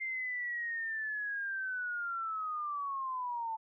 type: linear sweep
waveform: sine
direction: down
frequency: 2102 to 880 Hz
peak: -34 dBFS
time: 0-3.57 s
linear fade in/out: 20 ms
effects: none